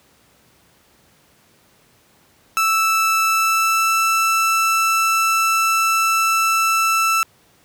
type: tone with pitch glide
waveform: 30% pulse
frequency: 1318.5 to 1326.1 Hz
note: E6 to E6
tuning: 0 to +10 cents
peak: -12 dBFS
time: 2.57-7.23 s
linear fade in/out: 0 ms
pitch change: +10 cents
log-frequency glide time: 3.24-3.96 s
effects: pink hiss -55 dBFS RMS until 7.64 s + high-pass 80 Hz 12 dB/octave